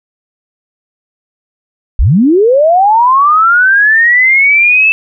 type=linear sweep; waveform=sine; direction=up; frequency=35.89 to 2646 Hz; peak=-4 dBFS; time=1.99-4.92 s; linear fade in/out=0 ms; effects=none